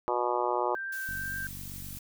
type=harmonic tone; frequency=121.9 Hz; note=B2; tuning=22 cents flat; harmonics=3 / 4 / 5 / 6 / 7 / 8 / 9 / 10; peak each=-33 / -34 / -34 / -38 / -32 / -34 / -36 / -38 dBFS; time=0.08-0.75 s; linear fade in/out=0 ms
type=tone with vibrato; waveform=sine; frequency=1568 Hz; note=G6; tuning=in tune; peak=-33 dBFS; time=0.75-1.47 s; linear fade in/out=2 ms; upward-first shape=sine; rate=2.1 Hz; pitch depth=10 cents each way
type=noise; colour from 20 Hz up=blue; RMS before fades=-44 dBFS; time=0.92-1.99 s; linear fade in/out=5 ms
type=click train; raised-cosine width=5 ms; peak=-33 dBFS; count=43; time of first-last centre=1.09-1.971 s; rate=47.7 Hz
effects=none